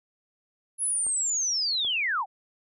sine linear sweep, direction down, 10600 to 697 Hz, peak -24 dBFS, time 0.78-2.26 s, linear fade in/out 50 ms
clicks, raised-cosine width 1 ms, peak -31 dBFS, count 2, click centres 1.066 / 1.849 s
effects none

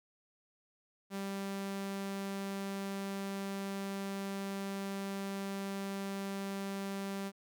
sawtooth tone, 196.5 Hz, G3, 4 cents sharp, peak -33 dBFS, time 1.1-7.32 s, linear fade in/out 50 ms, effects none

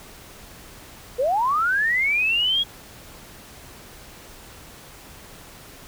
sine linear sweep, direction up, 466.2 to 3339 Hz, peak -18 dBFS, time 1.18-2.64 s, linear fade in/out 20 ms, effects pink hiss -44 dBFS RMS until 5.87 s

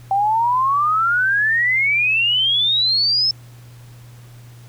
sine exponential sweep, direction up, 771 to 5300 Hz, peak -14 dBFS, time 0.11-3.31 s, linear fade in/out 2 ms, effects added 120 Hz sine -39 dBFS peak until 4.68 s + pink hiss -50 dBFS RMS until 4.68 s

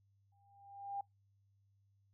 sine tone with exponential growth, 799 Hz, G5, 33 cents sharp, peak -36 dBFS, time 0.32-1.01 s, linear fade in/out 5 ms, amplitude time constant 150 ms, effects noise-tail reverb RT60 0.2 s tail -26 dB re dry + added 99 Hz sine -70 dBFS peak until 2.13 s

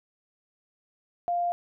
sine tone, 698.5 Hz, F5, in tune, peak -24 dBFS, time 1.28-1.52 s, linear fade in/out 0 ms, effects none

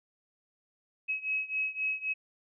sine beating tone pair, 2558 / 2561.8 Hz, D#7 / D#7, +47 / +50 cents, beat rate 3.8 Hz, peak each -32 / -34 dBFS, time 1.08-2.14 s, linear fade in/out 20 ms, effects none

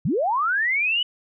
sine linear sweep, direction up, 112.2 to 3000 Hz, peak -19 dBFS, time 0.05-1.03 s, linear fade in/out 5 ms, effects none

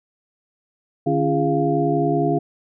sine tone cluster, 150.8 / 276.1 / 340.9 / 411.5 / 696 Hz, D3 / C#4 / F4 / G#4 / F5, +46 / -7 / -42 / -16 / -6 cents, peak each -23 dBFS, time 1.06-2.39 s, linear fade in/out 10 ms, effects none

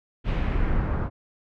brown noise with low-pass filter sweep, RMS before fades -24 dBFS, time 0.24-1.1 s, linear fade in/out 50 ms, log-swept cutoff 3000 to 1200 Hz, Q 1.6, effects none

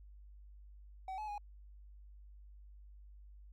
triangle tone with pitch steps, 760 / 854 / 826 Hz, F#5 / G#5 / G#5, +46 / +48 / -10 cents, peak -38 dBFS, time 1.08-1.38 s, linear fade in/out 2 ms, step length 100 ms, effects added 50 Hz sine -53 dBFS peak until 3.52 s

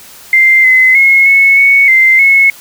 sine tone with pitch steps, 2090 / 2043 / 2168 / 2198 / 2218 / 2081 / 2188 Hz, C7 / C7 / C#7 / C#7 / C#7 / C7 / C#7, -2 / -42 / -39 / -15 / 0 / -10 / -23 cents, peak -3 dBFS, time 0.33-2.5 s, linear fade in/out 2 ms, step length 310 ms, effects white hiss -35 dBFS RMS until 2.6 s

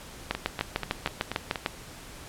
two click trains, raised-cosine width 0.3 ms, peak -14 / -9 dBFS, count 6 / 10, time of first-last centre 0.35-1.558 / 0.31-1.661 s, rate 4.14 / 6.66 Hz, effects pink hiss -45 dBFS RMS until 2.28 s + low-pass 12000 Hz 12 dB/octave

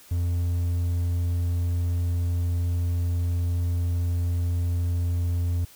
triangle tone, 86.8 Hz, F2, 10 cents flat, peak -20 dBFS, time 0.11-5.65 s, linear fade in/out 5 ms, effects white hiss -51 dBFS RMS until 5.75 s

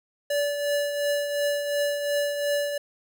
square tone with tremolo, 578 Hz, D5, 28 cents flat, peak -22 dBFS, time 0.3-2.78 s, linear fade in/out 5 ms, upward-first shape triangle, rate 2.8 Hz, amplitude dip 55%, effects none

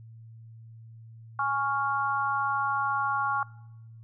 sine chord, Db major, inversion second, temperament equal, 830.6 / 1108.7 / 1396.9 Hz, Ab5 / Db6 / F6, 0 / 0 / 0 cents, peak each -30 / -28 / -30 dBFS, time 1.39-3.43 s, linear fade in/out 2 ms, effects noise-tail reverb RT60 1.0 s tail -24 dB re dry + added 113 Hz sine -45 dBFS peak until 4.03 s

